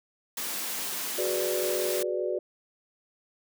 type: high-pass noise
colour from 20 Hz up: white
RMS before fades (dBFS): -33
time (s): 0.37-2.03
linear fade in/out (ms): 5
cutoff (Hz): 160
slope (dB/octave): 96
type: chord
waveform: sine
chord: G# half-diminished seventh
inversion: third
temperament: equal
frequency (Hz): 370 / 415.3 / 493.9 / 587.3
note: F#4 / G#4 / B4 / D5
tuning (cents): 0 / 0 / 0 / 0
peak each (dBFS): -30 / -36 / -33 / -32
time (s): 1.18-2.39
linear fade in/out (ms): 5
effects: none